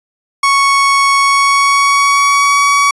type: tone with pitch glide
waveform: 30% pulse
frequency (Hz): 1108.7 to 1130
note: C#6 to C#6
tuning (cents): 0 to +33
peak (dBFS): -5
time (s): 0.43-2.91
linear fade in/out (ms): 5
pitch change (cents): +33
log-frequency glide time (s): 1.16-2.59
effects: resampled to 22050 Hz